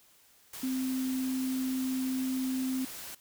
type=tone in noise; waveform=sine; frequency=259.8 Hz; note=C4; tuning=12 cents flat; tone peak=-29 dBFS; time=0.63-2.85 s; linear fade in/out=5 ms; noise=white; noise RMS=-43 dBFS; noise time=0.53-3.15 s; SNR=+11 dB; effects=white hiss -62 dBFS RMS until 3.2 s